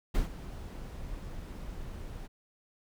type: noise with ADSR envelope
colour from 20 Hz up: brown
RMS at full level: -27 dBFS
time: 0.14-2.28 s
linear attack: 14 ms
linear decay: 130 ms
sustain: -14 dB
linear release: 26 ms
effects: none